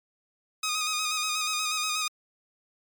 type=tone with vibrato; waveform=10% pulse; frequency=1246 Hz; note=D#6; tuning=2 cents sharp; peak=-18 dBFS; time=0.63-2.08 s; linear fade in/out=5 ms; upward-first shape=square; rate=8.3 Hz; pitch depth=29 cents each way; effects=MP3 96 kbps